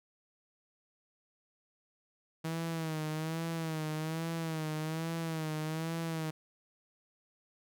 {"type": "tone with vibrato", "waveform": "sawtooth", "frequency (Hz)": 160, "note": "D#3", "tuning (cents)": 49, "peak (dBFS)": -30, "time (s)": [2.44, 6.31], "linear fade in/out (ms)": 10, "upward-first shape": "sine", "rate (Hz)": 1.2, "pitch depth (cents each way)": 61, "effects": []}